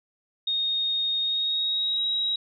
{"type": "tone with pitch glide", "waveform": "sine", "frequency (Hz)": [3711, 3833], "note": ["A#7", "A#7"], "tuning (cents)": [-9, 47], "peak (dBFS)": -23, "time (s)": [0.47, 2.36], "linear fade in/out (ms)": 5, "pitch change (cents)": 56, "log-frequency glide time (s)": [1.2, 2.06], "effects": []}